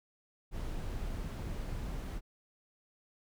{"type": "noise", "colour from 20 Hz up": "brown", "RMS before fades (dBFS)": -38, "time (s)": [0.51, 2.21], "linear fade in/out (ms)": 50, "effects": []}